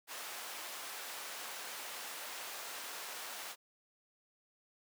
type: high-pass noise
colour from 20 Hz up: pink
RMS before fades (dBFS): -45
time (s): 0.07-3.56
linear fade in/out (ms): 50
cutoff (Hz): 740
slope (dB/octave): 12
effects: none